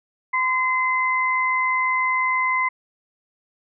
sine tone pair together, 1025.5 / 2057 Hz, C6 / C7, -35 / -30 cents, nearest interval octave, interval 1205 cents, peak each -21 dBFS, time 0.33-2.69 s, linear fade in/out 10 ms, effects none

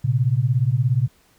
sine beating tone pair, 116.54 / 133.54 Hz, A#2 / C3, 0 / +36 cents, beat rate 17 Hz, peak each -19 dBFS, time 0.04-1.08 s, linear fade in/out 10 ms, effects pink hiss -58 dBFS RMS until 1.38 s

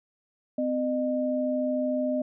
sine tone pair together, 256.5 / 610 Hz, C4 / D#5, -34 / -34 cents, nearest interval octave + minor third, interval 1500 cents, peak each -27 dBFS, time 0.58-2.22 s, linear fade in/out 5 ms, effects none

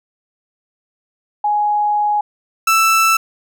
sine / 30% pulse tone pair in turn, 834 / 1323.9 Hz, G#5 / E6, +7 / +7 cents, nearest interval minor sixth, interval 800 cents, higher second, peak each -13 / -8 dBFS, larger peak second, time 1.44-2.21 / 2.67-3.17 s, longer first, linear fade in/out 5 ms, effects none

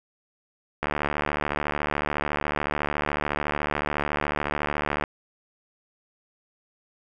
click train, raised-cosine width 0.5 ms, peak -10 dBFS, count 312, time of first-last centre 0.83-5.038 s, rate 73.9 Hz, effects none

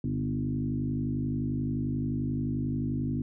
sine tone with frequency modulation, 191.2 Hz, G3, 43 cents flat, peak -27 dBFS, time 0.04-3.22 s, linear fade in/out 2 ms, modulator 51.4 Hz, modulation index 2.1, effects none

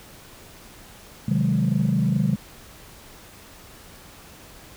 sine chord, Ab dominant seventh, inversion first, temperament equal, 130.81 / 155.56 / 185 / 207.7 Hz, C3 / Eb3 / Gb3 / Ab3, 0 / 0 / 0 / 0 cents, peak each -23 dBFS, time 1.28-2.36 s, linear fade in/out 5 ms, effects tanh soft clip ceiling -12 dBFS + pink hiss -46 dBFS RMS until 4.76 s

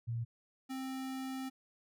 sine / square tone pair in turn, 116.54 / 263.3 Hz, A#2 / C4, 0 / +11 cents, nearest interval octave + major second, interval 1411 cents, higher second, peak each -34 / -39 dBFS, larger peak first, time 0.07-0.25 / 0.69-1.5 s, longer second, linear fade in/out 20 ms, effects none

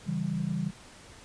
sine chord, C# diminished, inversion none, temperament equal, 138.59 / 164.81 / 196 Hz, C#3 / E3 / G3, 0 / 0 / 0 cents, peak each -35 / -31 / -32 dBFS, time 0.06-0.71 s, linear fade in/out 20 ms, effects pink hiss -51 dBFS RMS until 1.24 s + resampled to 22050 Hz

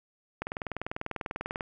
click train, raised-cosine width 0.5 ms, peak -18 dBFS, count 25, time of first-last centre 0.42-1.608 s, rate 20.2 Hz, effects none

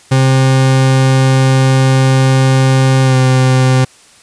40% pulse tone with pitch glide, 132.4 to 129.75 Hz, C3 to C3, +21 to -14 cents, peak -6 dBFS, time 0.11-3.85 s, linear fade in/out 10 ms, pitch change -35 cents, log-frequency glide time 3.03-3.16 s, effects white hiss -43 dBFS RMS until 4.22 s + resampled to 22050 Hz

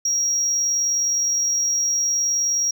sine tone with amplitude modulation, 5650 Hz, F8, 19 cents sharp, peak -15 dBFS, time 0.05-2.71 s, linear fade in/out 5 ms, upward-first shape sine, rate 39.4 Hz, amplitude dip 25%, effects tanh soft clip ceiling -16 dBFS

